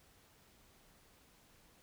silence, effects pink hiss -66 dBFS RMS until 1.82 s

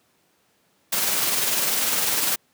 white noise with tremolo, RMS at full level -21 dBFS, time 0.92-2.36 s, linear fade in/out 10 ms, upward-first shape sine, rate 20 Hz, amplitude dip 35%, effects pink hiss -64 dBFS RMS until 2.53 s + high-pass 150 Hz 12 dB/octave

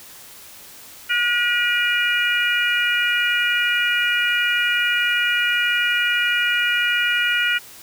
harmonic tone, 480.8 Hz, B4, 46 cents flat, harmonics 3 / 4 / 5 / 6, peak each -20 / -25 / -23 / -23 dBFS, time 1.09-7.59 s, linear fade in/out 20 ms, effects white hiss -42 dBFS RMS until 7.82 s

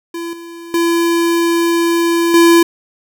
square tone with level steps, 337.9 Hz, E4, 43 cents sharp, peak -22 / -30 / -12 / -6 dBFS, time 0.14-2.63 s, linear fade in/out 5 ms, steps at 0.33 / 0.74 / 2.34 s, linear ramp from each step 2 ms, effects none

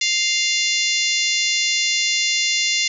harmonic tone, 698.5 Hz, F5, in tune, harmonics 3 / 4 / 5 / 6 / 7 / 8 / 9 / 10, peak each -23 / -24 / -25 / -26 / -26 / -27 / -28 / -28 dBFS, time 0.01-2.88 s, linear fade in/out 5 ms, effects none

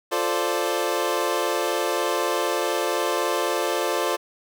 25% pulse chord, D minor seventh, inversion first, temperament equal, 349.2 / 440 / 523.3 / 587.3 Hz, F4 / A4 / C5 / D5, 0 / 0 / 0 / 0 cents, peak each -24 dBFS, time 0.11-4.17 s, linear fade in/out 20 ms, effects none

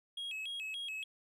triangle tone with vibrato, 2907 Hz, F#7, 31 cents flat, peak -37 dBFS, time 0.17-1.04 s, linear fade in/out 5 ms, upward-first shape square, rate 3.5 Hz, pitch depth 210 cents each way, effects none

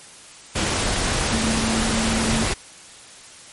sine tone in noise, 223.8 Hz, A3, 30 cents sharp, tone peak -22 dBFS, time 1.32-2.44 s, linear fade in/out 10 ms, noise pink, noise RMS -22 dBFS, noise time 0.55-2.54 s, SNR -3 dB, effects white hiss -43 dBFS RMS until 3.52 s + MP3 48 kbps

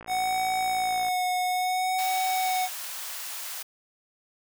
click train, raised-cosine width 0.5 ms, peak -27 dBFS, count 62, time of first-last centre 0.01-1.084 s, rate 56.8 Hz
square tone with vibrato, 740 Hz, F#5, in tune, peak -25 dBFS, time 0.07-2.69 s, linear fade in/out 50 ms, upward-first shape sine, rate 0.59 Hz, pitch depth 24 cents each way
white high-pass noise, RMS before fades -36 dBFS, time 1.98-3.63 s, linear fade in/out 10 ms, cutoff 650 Hz, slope 24 dB/octave
effects none

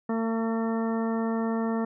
harmonic tone, 226 Hz, A3, 47 cents sharp, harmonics 1 / 2 / 3 / 4 / 5 / 6 / 8, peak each -26 / -32 / -36 / -38 / -40 / -42 / -44 dBFS, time 0.09-1.85 s, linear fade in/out 5 ms, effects none

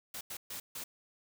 white noise bursts at uneven times, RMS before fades -42 dBFS, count 4, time 0.14-0.21 / 0.3-0.37 / 0.5-0.6 / 0.75-0.84 s, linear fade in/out 5 ms, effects none

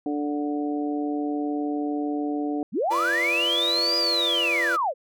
harmonic tone, 146.83 Hz, D3, in tune, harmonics 2 / 3 / 4 / 5, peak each -25 / -33 / -38 / -34 dBFS, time 0.06-2.63 s, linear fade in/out 2 ms
sine linear two-way sweep, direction up then down, 150 to 4926 to 466.8 Hz, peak -21 dBFS, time 2.72-4.94 s, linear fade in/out 50 ms, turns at 3.97 s
35% pulse chord, B diminished, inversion second, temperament equal with one note detuned, 341.1 / 493.9 / 587.3 Hz, F4 / B4 / D5, -41 / 0 / 0 cents, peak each -30 dBFS, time 2.9-4.77 s, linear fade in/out 20 ms
effects none

